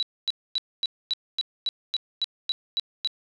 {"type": "tone bursts", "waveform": "sine", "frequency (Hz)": 3928, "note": "B7", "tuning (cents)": -10, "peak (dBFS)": -22, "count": 12, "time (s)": [0, 3.074], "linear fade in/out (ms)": 0, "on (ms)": 27, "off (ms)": 250, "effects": []}